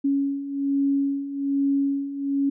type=beating tone pair; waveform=sine; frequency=277.2 / 278.4 Hz; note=C#4 / C#4; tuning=0 / +8 cents; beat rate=1.2 Hz; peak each=-27 / -22 dBFS; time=0.04-2.5 s; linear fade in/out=10 ms; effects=none